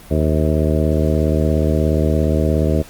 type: harmonic tone with a mistuned harmonic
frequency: 77 Hz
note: D#2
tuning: 17 cents flat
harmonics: 1 / 2 / 3 / 4 / 5 / 6 / 7 / 8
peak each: -17 / -20 / -22 / -23 / -24 / -25 / -25 / -26 dBFS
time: 0.1-2.83 s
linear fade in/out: 20 ms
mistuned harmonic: 8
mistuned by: +68 cents
effects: pink hiss -41 dBFS RMS until 2.89 s + Opus 32 kbps